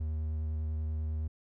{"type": "tone with vibrato", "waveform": "triangle", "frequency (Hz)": 77.78, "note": "D#2", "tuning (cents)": 0, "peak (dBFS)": -29, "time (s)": [0, 1.28], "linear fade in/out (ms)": 10, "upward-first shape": "square", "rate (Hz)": 10, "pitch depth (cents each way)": 11, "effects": []}